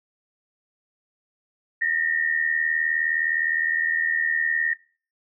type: tone pair together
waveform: sine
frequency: 1820.5 / 1900 Hz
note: A#6 / A#6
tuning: -41 / +33 cents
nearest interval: minor second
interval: 74 cents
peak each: -22 / -25 dBFS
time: 1.81-4.74 s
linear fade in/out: 10 ms
effects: noise-tail reverb RT60 0.4 s tail -21 dB re dry